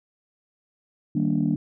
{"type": "chord", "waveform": "sine", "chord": "Eb major seventh", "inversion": "none", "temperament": "just", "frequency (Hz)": [155.56, 194.45, 233.3, 291.7], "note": ["Eb3", "G3", "Bb3", "D4"], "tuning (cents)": [0, -14, 2, -12], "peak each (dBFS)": -25, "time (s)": [1.15, 1.56], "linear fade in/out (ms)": 5, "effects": ["tanh soft clip ceiling -12 dBFS"]}